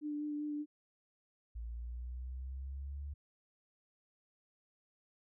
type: tone with vibrato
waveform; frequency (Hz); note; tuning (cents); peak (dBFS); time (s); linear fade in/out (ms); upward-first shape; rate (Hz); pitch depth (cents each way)
sine; 296.9; D4; +19; -36; 0.01-0.66; 50; sine; 5.1; 15
type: exponential sweep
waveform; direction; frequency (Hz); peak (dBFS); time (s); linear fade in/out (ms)
sine; up; 56.4 to 72.5; -40; 1.55-3.14; 10
effects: none